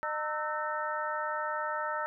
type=harmonic tone with a mistuned harmonic; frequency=304.1 Hz; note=D#4; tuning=40 cents flat; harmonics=2 / 3 / 4 / 5 / 6; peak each=-37 / -36 / -35 / -40 / -41 dBFS; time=0.03-2.06 s; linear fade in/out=0 ms; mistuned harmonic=4; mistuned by=+130 cents; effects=none